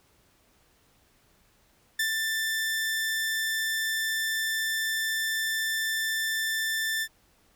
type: tone with ADSR envelope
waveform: sawtooth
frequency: 1774 Hz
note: A6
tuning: 14 cents sharp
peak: -20 dBFS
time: 1.99-7.08 s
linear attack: 6 ms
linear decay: 92 ms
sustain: -3 dB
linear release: 58 ms
effects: pink hiss -64 dBFS RMS until 7.55 s